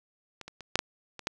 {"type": "clicks", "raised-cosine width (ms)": 0.2, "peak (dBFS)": [-24, -25, -26, -6, -9, -24, -12], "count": 7, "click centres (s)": [0.413, 0.48, 0.607, 0.756, 0.791, 1.193, 1.271], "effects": []}